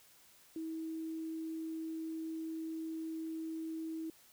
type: tone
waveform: sine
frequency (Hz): 321.8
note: E4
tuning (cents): -42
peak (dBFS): -38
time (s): 0.56-4.1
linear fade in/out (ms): 2
effects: white hiss -63 dBFS RMS until 4.32 s